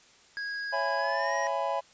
square tone with pitch glide, 1648 to 1882.2 Hz, G#6 to A#6, -14 to +16 cents, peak -33 dBFS, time 0.37-1.47 s, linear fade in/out 0 ms, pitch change +230 cents, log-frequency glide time 0.98-1.34 s
triangle chord, C# minor seventh, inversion none, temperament just, 554.4 / 665.2 / 831.5 / 997.9 Hz, C#5 / E5 / G#5 / B5, 0 / +16 / +2 / +18 cents, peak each -31 dBFS, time 0.72-1.81 s, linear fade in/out 20 ms
effects white hiss -58 dBFS RMS until 1.93 s + resampled to 16000 Hz

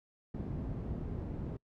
white low-pass noise, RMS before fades -39 dBFS, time 0.34-1.57 s, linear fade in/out 5 ms, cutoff 200 Hz, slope 12 dB/octave, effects noise-tail reverb RT60 0.1 s tail -25 dB re dry

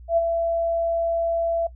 sine tone with ADSR envelope, 670 Hz, E5, 28 cents sharp, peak -14 dBFS, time 0.08-1.67 s, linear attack 90 ms, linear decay 31 ms, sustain -6 dB, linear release 6 ms, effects noise-tail reverb RT60 0.1 s tail -19 dB re dry + added 60 Hz sine -40 dBFS peak until 1.75 s

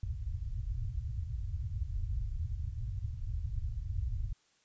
white low-pass noise, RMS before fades -36 dBFS, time 0.03-4.33 s, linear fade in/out 5 ms, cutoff 110 Hz, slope 48 dB/octave, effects white hiss -70 dBFS RMS until 4.64 s + resampled to 16000 Hz

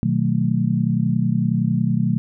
sine chord, B dominant seventh, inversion none, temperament just, 123.47 / 154.34 / 185.21 / 222.2 Hz, B2 / D#3 / F#3 / A3, 0 / -14 / +2 / +17 cents, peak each -22 dBFS, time 0.03-2.18 s, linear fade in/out 0 ms, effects none

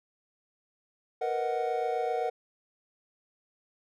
triangle chord, B major seventh, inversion third, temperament equal, 466.2 / 493.9 / 622.3 / 740 Hz, A#4 / B4 / D#5 / F#5, 0 / 0 / 0 / 0 cents, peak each -30 / -34 / -35 / -29 dBFS, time 1.21-2.3 s, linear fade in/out 10 ms, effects none

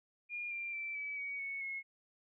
sine tone with pitch steps, 2420 / 2377 / 2335 / 2293 / 2253 / 2213 / 2173 Hz, D#7 / D7 / D7 / D7 / C#7 / C#7 / C#7, -49 / +20 / -11 / -42 / +28 / -3 / -35 cents, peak -38 dBFS, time 0.29-1.83 s, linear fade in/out 50 ms, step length 220 ms, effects none

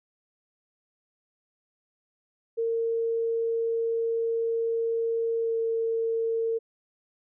sine tone with pitch glide, 458 to 454.6 Hz, A#4 to A#4, -31 to -43 cents, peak -24 dBFS, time 2.57-6.59 s, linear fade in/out 20 ms, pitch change -12 cents, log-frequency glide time 5.39-5.56 s, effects none

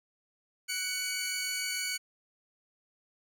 15% pulse tone pair together, 1485.1 / 2251 Hz, F#6 / C#7, +6 / +26 cents, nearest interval perfect fifth, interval 720 cents, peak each -31 / -26 dBFS, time 0.68-1.98 s, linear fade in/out 20 ms, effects none

